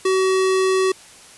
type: tone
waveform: square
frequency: 378 Hz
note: F#4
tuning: 37 cents sharp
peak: -16 dBFS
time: 0.05-0.92 s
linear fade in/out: 5 ms
effects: white hiss -44 dBFS RMS until 1.37 s + resampled to 24000 Hz